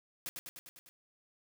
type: noise with echo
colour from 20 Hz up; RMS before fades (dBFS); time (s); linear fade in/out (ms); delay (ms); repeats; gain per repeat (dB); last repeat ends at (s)
white; -40; 0.26-0.29; 0; 100; 6; -3; 0.89
effects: none